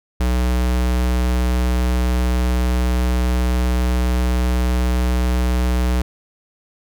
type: tone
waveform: square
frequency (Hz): 61.74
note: B1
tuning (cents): 0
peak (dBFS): -16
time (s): 0.2-6.02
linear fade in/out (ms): 5
effects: none